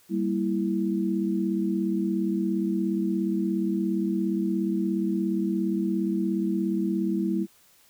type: chord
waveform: sine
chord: E diminished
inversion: first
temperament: equal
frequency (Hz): 196 / 233.1 / 329.6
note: G3 / Bb3 / E4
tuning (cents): 0 / 0 / 0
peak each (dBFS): -26 / -31 / -27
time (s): 0.09-7.47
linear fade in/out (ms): 50
effects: white hiss -59 dBFS RMS until 7.89 s